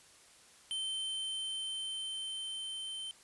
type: tone with level ramp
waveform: square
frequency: 3097 Hz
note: G7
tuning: 22 cents flat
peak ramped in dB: -35 to -40 dBFS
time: 0.71-3.11 s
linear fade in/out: 0 ms
effects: white hiss -60 dBFS RMS until 3.23 s + resampled to 24000 Hz